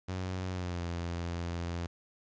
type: tone with pitch glide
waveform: sawtooth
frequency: 92.5 to 85.81 Hz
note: F#2 to F2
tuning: 0 to -30 cents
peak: -30 dBFS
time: 0.08-1.87 s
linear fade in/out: 10 ms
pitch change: -130 cents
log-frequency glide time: 0.5-0.84 s
effects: resampled to 16000 Hz + 11-bit